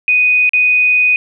sine tone with dropouts, 2489 Hz, D#7, in tune, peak -8 dBFS, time 0.08-1.16 s, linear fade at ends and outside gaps 1 ms, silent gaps 0.493-0.534 s, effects none

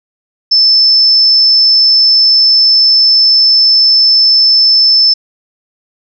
sine tone, 5274 Hz, E8, in tune, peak -4 dBFS, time 0.51-5.14 s, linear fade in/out 10 ms, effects none

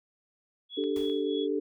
sine tone with tremolo, 3367 Hz, G#7, 23 cents sharp, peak -37 dBFS, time 0.69-1.48 s, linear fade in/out 50 ms, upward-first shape triangle, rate 3.2 Hz, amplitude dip 80%
sine chord, D suspended fourth, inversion none, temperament equal, 293.7 / 392 / 440 Hz, D4 / G4 / A4, 0 / 0 / 0 cents, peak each -31 dBFS, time 0.77-1.6 s, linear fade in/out 10 ms
clicks, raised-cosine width 0.3 ms, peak -35 dBFS, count 2, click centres 0.839 / 1.098 s
pink noise with exponential decay, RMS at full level -45 dBFS, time 0.96-1.32 s, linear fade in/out 0 ms, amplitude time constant 77 ms
effects none

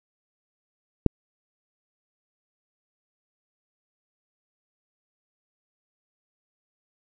click, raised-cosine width 3 ms, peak -3 dBFS, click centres 1.063 s, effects none

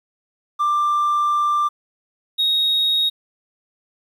triangle tone pair in turn, 1184 / 3759 Hz, D6 / A#7, +14 / +14 cents, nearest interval octave + minor sixth, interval 2000 cents, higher second, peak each -13 dBFS, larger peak neither, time 0.59-1.69 / 2.38-3.1 s, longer first, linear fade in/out 20 ms, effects tanh soft clip ceiling -11 dBFS + 9-bit

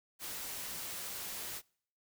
white noise, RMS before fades -42 dBFS, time 0.19-1.62 s, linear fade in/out 50 ms, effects noise-tail reverb RT60 0.6 s tail -26 dB re dry

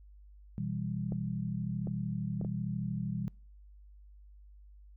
sine chord, E minor, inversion second, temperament just, 123.61 / 164.81 / 197.78 Hz, B2 / E3 / G3, +2 / 0 / +16 cents, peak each -37 dBFS, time 0.58-3.28 s, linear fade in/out 0 ms
clicks, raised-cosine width 2 ms, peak -27 dBFS, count 4, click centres 1.122 / 1.872 / 2.413 / 2.448 s
effects noise-tail reverb RT60 0.4 s tail -25 dB re dry + added 50 Hz sine -52 dBFS peak until 4.96 s

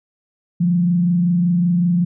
sine tone with frequency modulation, 174.9 Hz, F3, 3 cents sharp, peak -13 dBFS, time 0.6-2.05 s, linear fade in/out 10 ms, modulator 25.3 Hz, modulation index 0.37, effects none

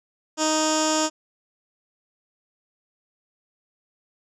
15% pulse tone with low-pass filter, 311.4 Hz, D#4, 2 cents sharp, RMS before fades -22 dBFS, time 0.37-1.1 s, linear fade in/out 50 ms, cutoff 6600 Hz, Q 6.5, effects none

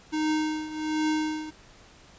square tone with tremolo, 309.4 Hz, D#4, 10 cents flat, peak -23 dBFS, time 0.12-1.51 s, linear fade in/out 20 ms, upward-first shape triangle, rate 1.3 Hz, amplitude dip 80%, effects pink hiss -53 dBFS RMS until 2.18 s + resampled to 16000 Hz

